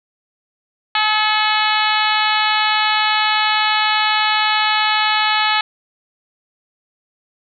harmonic tone with a mistuned harmonic, 428.2 Hz, A4, 47 cents flat, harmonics 2 / 3 / 4 / 5 / 6 / 7 / 8 / 9 / 10, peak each -19 / -21 / -22 / -23 / -24 / -24 / -25 / -26 / -26 dBFS, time 0.95-5.61 s, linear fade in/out 2 ms, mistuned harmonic 5, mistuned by +31 cents, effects none

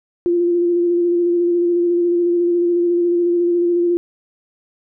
sine tone with vibrato, 347.4 Hz, F4, 9 cents flat, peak -13 dBFS, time 0.26-3.97 s, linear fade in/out 0 ms, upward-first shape square, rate 14 Hz, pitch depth 17 cents each way, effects none

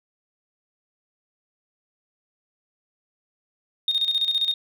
sine tone with tremolo, 3695 Hz, A#7, 16 cents flat, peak -17 dBFS, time 3.88-4.54 s, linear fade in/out 2 ms, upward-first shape square, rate 15 Hz, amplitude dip 65%, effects tanh soft clip ceiling -14 dBFS

